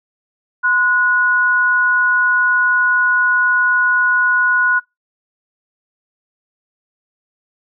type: tone pair together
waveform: sine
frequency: 1032 / 1459.5 Hz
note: C6 / F#6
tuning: -24 / -24 cents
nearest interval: tritone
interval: 600 cents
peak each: -20 / -12 dBFS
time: 0.63-4.8 s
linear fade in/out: 20 ms
effects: noise-tail reverb RT60 0.2 s tail -24 dB re dry